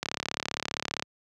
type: click train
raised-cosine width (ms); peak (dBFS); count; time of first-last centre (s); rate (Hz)
0.2; -11; 36; 0.03-1.024; 35.2
effects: high-pass 100 Hz 12 dB/octave